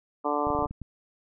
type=harmonic tone; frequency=146.83 Hz; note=D3; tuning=in tune; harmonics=2 / 3 / 4 / 5 / 6 / 7 / 8; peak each=-32 / -32 / -32 / -32 / -32 / -32 / -32 dBFS; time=0.24-0.67 s; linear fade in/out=20 ms
type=clicks; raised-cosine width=5 ms; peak=-25 dBFS; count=8; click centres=0.47 / 0.503 / 0.55 / 0.59 / 0.624 / 0.659 / 0.71 / 0.817 s
effects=none